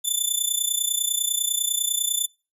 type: tone with amplitude modulation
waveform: 10% pulse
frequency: 3520 Hz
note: A7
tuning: in tune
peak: -10 dBFS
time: 0.04-2.27 s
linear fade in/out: 20 ms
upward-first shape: sine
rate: 30 Hz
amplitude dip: 80%
effects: noise-tail reverb RT60 0.3 s tail -25 dB re dry + resampled to 32000 Hz